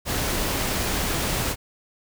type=noise; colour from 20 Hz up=pink; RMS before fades=-25 dBFS; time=0.05-1.56 s; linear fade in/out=50 ms; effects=none